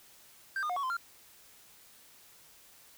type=tone with pitch steps; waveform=triangle; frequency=1572 / 1218 / 719 / 1118 / 1034 / 1386 Hz; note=G6 / D#6 / F#5 / C#6 / C6 / F6; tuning=+4 / -37 / -50 / +14 / -21 / -14 cents; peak=-29 dBFS; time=0.56-0.968 s; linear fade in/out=2 ms; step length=68 ms; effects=white hiss -58 dBFS RMS until 2.97 s